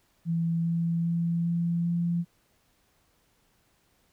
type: tone with pitch steps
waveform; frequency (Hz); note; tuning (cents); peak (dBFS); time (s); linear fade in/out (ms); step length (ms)
sine; 166.7 / 167.86 / 169.03 / 170.2 / 171.39; E3 / E3 / E3 / F3 / F3; +20 / +32 / +44 / -44 / -32; -24; 0.25-2.25; 50; 400
effects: pink hiss -68 dBFS RMS until 4.12 s